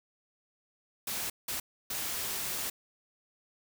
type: noise bursts at uneven times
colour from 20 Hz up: white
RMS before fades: -35 dBFS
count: 3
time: 1.07-1.3 / 1.48-1.6 / 1.9-2.7 s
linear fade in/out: 5 ms
effects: none